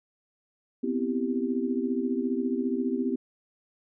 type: chord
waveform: sine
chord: C major seventh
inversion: third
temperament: equal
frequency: 246.9 / 261.6 / 329.6 / 392 Hz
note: B3 / C4 / E4 / G4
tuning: 0 / 0 / 0 / 0 cents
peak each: -29 / -30 / -34 / -32 dBFS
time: 0.83-3.16 s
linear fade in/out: 10 ms
effects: none